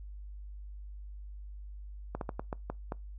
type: slowing click train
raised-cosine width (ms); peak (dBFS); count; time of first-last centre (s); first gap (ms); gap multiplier
1; -21; 7; 2.15-2.921; 62; 1.29
effects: noise-tail reverb RT60 0.2 s tail -24 dB re dry + added 50 Hz sine -42 dBFS peak until 3.18 s